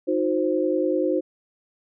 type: chord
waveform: sine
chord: C diminished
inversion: first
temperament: equal with one note detuned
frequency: 311.1 / 361.5 / 523.3 Hz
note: Eb4 / Gb4 / C5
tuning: 0 / -40 / 0 cents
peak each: -24 dBFS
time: 0.07-1.21 s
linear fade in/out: 20 ms
effects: none